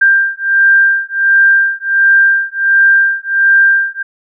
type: beating tone pair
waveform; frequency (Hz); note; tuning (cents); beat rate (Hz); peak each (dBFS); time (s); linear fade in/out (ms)
sine; 1586 / 1587.4; G6 / G6; +20 / +21; 1.4; -10; 0.01-4.03; 10
effects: none